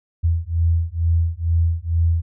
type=beating tone pair; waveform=sine; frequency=82.41 / 84.61 Hz; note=E2 / E2; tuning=0 / +46 cents; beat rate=2.2 Hz; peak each=-19 dBFS; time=0.23-2.22 s; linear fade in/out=20 ms; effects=none